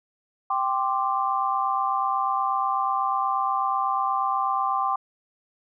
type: chord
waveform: sine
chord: G suspended fourth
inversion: none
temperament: equal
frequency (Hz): 784 / 1046.5 / 1174.7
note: G5 / C6 / D6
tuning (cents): 0 / 0 / 0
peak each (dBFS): -26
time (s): 0.5-4.96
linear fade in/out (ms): 5
effects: none